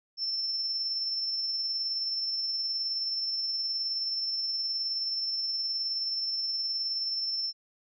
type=tone with tremolo; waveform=sine; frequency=5350 Hz; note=E8; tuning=25 cents sharp; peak=-27 dBFS; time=0.17-7.53 s; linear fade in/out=50 ms; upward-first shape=triangle; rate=19 Hz; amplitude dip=35%; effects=none